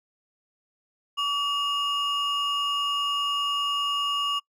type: ring-modulated tone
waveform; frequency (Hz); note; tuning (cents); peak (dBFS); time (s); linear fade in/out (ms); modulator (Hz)
triangle; 2000; B6; +21; -19; 1.17-4.4; 20; 855
effects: noise-tail reverb RT60 0.1 s tail -24 dB re dry